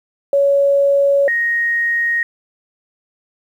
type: tone pair in turn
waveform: sine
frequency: 560 / 1870.6 Hz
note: C#5 / A#6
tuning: +18 / +6 cents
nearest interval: octave + major sixth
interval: 2088 cents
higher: second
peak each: -10 / -14 dBFS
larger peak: first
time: 0.33-1.28 / 1.28-2.23 s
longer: neither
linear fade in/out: 2 ms
effects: 8-bit